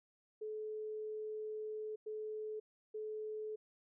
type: tone bursts at uneven times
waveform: sine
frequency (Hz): 430.4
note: A4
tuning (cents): -38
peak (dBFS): -40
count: 3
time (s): 0.41-1.96 / 2.06-2.6 / 2.94-3.56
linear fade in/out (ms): 10
effects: none